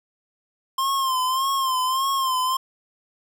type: tone with vibrato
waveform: square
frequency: 1054 Hz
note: C6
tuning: 12 cents sharp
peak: -21 dBFS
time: 0.78-2.57 s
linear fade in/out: 5 ms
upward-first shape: sine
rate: 1.7 Hz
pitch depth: 63 cents each way
effects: none